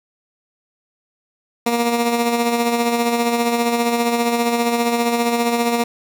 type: tone with tremolo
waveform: 15% pulse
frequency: 235.9 Hz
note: A#3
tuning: 21 cents sharp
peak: -8 dBFS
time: 1.66-5.84 s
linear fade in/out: 5 ms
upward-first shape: sine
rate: 15 Hz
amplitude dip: 45%
effects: none